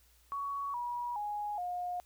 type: tone with pitch steps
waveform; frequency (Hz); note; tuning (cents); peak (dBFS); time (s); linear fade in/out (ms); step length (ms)
sine; 1121 / 964.7 / 830.2 / 714.4; C#6 / B5 / G#5 / F5; +19 / -41 / -1 / +39; -34; 0.32-2; 0; 420
effects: added 60 Hz sine -65 dBFS peak until 2.05 s + white hiss -67 dBFS RMS until 2.05 s